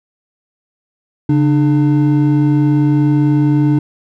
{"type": "tone pair together", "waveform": "triangle", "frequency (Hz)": [141.35, 299.5], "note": ["C#3", "D4"], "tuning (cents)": [34, 34], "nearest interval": "octave + minor second", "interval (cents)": 1300, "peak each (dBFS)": -10, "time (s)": [1.29, 3.79], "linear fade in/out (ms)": 5, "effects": []}